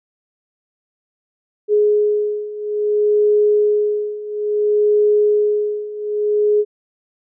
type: beating tone pair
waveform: sine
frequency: 418.3 / 418.89 Hz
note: G#4 / G#4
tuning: +12 / +15 cents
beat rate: 0.59 Hz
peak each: -18 / -15 dBFS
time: 1.68-6.65 s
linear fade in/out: 50 ms
effects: none